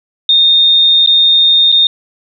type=tone with dropouts; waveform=sine; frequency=3666 Hz; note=A#7; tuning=30 cents flat; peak=-5 dBFS; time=0.29-1.87 s; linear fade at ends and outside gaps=2 ms; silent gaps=1.062-1.073 / 1.718-1.724 s; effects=none